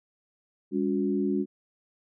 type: tone cluster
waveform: sine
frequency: 202.4 / 283.4 / 363.2 Hz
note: G#3 / C#4 / F#4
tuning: -44 / +38 / -32 cents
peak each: -28 / -28 / -29 dBFS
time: 0.71-1.46 s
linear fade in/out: 50 ms
effects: none